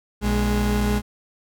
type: tone pair together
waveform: 35% pulse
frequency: 60.13 / 207.7 Hz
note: B1 / G#3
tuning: -46 / 0 cents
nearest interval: octave + major sixth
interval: 2146 cents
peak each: -20 dBFS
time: 0.21-1.02 s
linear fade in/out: 50 ms
effects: none